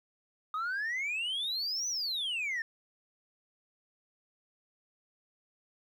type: exponential two-way sweep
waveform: sine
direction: up then down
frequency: 1226 to 6080 to 1771 Hz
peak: -29 dBFS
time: 0.54-2.62 s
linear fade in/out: 2 ms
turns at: 1.88 s
effects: tanh soft clip ceiling -30 dBFS + 11-bit